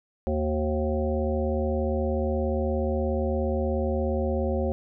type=harmonic tone with a mistuned harmonic; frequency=76.9 Hz; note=D#2; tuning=20 cents flat; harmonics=1 / 3 / 5 / 7 / 9 / 10; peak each=-27 / -30 / -31 / -29 / -38 / -39 dBFS; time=0.27-4.72 s; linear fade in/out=0 ms; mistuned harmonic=5; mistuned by=-42 cents; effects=none